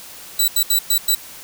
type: tone bursts at uneven times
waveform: 10% pulse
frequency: 3951 Hz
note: B7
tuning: in tune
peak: -6 dBFS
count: 5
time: 0.39-0.48 / 0.56-0.63 / 0.7-0.79 / 0.9-0.98 / 1.08-1.15 s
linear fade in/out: 5 ms
effects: white hiss -38 dBFS RMS until 1.43 s